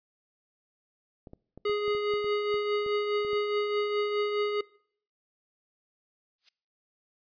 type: clicks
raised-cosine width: 2 ms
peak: -32 dBFS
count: 12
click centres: 1.272 / 1.334 / 1.576 / 1.696 / 1.88 / 1.95 / 2.138 / 2.244 / 2.542 / 2.863 / 3.249 / 3.332 s
type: tone with tremolo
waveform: square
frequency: 415.3 Hz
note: G#4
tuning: in tune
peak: -25 dBFS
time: 1.65-4.61 s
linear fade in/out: 5 ms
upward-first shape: triangle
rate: 4.8 Hz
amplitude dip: 45%
type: noise with exponential growth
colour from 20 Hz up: violet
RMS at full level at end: -37 dBFS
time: 6.38-6.49 s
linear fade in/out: 5 ms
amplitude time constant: 22 ms
effects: noise-tail reverb RT60 0.6 s tail -23 dB re dry + resampled to 11025 Hz